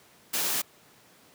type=noise; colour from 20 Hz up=white; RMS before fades=-28 dBFS; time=0.33-0.62 s; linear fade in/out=10 ms; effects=pink hiss -57 dBFS RMS until 1.34 s + high-pass 150 Hz 12 dB/octave